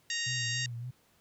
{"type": "harmonic tone", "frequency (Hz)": 932.3, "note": "A#5", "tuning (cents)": 0, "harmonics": [2, 3, 4, 5, 6, 7, 8], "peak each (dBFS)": [-36, -38, -39, -40, -41, -41, -42], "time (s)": [0.1, 0.66], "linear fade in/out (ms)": 2}
{"type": "tone with vibrato", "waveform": "sine", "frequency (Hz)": 121.7, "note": "B2", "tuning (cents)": -25, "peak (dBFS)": -36, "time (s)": [0.26, 0.91], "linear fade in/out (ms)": 10, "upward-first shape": "sine", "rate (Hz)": 3.5, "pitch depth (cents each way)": 69}
{"effects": ["pink hiss -67 dBFS RMS until 1.2 s", "high-pass 60 Hz 12 dB/octave"]}